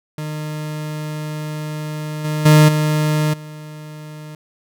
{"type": "tone with level steps", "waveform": "40% pulse", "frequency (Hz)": 152.6, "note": "D#3", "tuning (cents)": -33, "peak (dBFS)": [-23, -18, -6, -14, -31], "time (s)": [0.18, 4.35], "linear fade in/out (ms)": 2, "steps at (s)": [2.24, 2.45, 2.68, 3.33], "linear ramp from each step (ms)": 10, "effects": []}